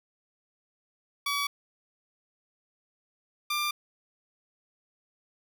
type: tone pair in turn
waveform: 15% pulse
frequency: 1140 / 1190.6 Hz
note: C#6 / D6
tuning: +48 / +23 cents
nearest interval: minor second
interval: 75 cents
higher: second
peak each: -21 dBFS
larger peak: neither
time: 1.26-1.47 / 3.5-3.71 s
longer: neither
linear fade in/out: 5 ms
effects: none